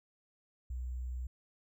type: tone with sample-and-hold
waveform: sine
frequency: 62.3 Hz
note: B1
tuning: 16 cents sharp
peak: -36 dBFS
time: 0.7-1.27 s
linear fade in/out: 5 ms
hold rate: 7350 Hz
effects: none